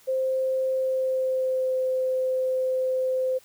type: tone with pitch glide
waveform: sine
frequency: 523.3 to 516.7 Hz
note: C5 to C5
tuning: 0 to -22 cents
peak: -22 dBFS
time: 0.07-3.39 s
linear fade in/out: 20 ms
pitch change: -22 cents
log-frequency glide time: 0.75-1.76 s
effects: white hiss -56 dBFS RMS until 3.44 s